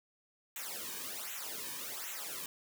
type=noise with flanger; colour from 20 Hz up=white; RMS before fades=-42 dBFS; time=0.56-2.46 s; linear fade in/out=2 ms; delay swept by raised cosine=0.2 to 1.5 ms; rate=1.3 Hz; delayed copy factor=-0.95; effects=none